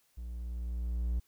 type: tone with level ramp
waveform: triangle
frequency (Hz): 59.3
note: A#1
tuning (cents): +30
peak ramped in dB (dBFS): -37 to -26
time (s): 0.17-1.2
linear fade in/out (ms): 10
effects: white hiss -71 dBFS RMS until 1.27 s